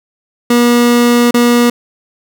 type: tone with dropouts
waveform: 30% pulse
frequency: 240 Hz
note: B3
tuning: 49 cents flat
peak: -4 dBFS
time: 0.5-1.7 s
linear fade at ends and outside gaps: 5 ms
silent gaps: 1.31-1.342 s
effects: none